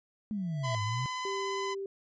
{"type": "tone with exponential growth", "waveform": "square", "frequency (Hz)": 659.3, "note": "E5", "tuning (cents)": 0, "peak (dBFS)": -33, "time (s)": [0.31, 0.75], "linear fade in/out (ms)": 1, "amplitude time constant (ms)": 94}
{"type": "exponential two-way sweep", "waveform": "sine", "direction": "down then up", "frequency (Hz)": [220, 102.5, 133.6], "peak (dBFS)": -31, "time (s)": [0.31, 1.06], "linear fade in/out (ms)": 0, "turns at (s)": 0.82}
{"type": "tone with vibrato", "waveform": "sawtooth", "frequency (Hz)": 1012, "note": "B5", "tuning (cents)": 42, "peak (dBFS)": -30, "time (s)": [0.63, 1.75], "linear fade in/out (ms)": 20, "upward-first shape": "sine", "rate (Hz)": 17, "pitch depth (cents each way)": 10}
{"type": "tone", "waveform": "sine", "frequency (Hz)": 392, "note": "G4", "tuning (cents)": 0, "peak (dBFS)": -34, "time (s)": [1.25, 1.86], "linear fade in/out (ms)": 2}
{"effects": ["resampled to 16000 Hz"]}